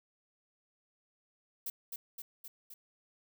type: noise with echo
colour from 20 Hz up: violet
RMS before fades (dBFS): -38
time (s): 1.66-1.7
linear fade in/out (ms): 5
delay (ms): 260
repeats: 4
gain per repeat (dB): -3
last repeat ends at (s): 2.74
effects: none